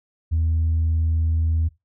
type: tone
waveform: sine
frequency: 80.8 Hz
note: E2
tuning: 34 cents flat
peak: -16 dBFS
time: 0.31-1.69 s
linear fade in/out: 20 ms
effects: noise-tail reverb RT60 0.2 s tail -20 dB re dry + tanh soft clip ceiling -15 dBFS